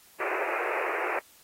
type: band-pass noise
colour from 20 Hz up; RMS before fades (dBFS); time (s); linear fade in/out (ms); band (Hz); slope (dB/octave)
pink; -31; 0.2-1.19; 2; 350 to 2600; 96
effects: white hiss -57 dBFS RMS until 1.43 s + AAC 48 kbps